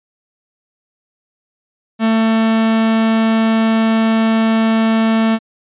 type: tone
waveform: 45% pulse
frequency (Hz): 223.3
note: A3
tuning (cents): +26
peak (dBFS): -11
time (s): 1.99-5.39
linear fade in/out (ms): 50
effects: resampled to 8000 Hz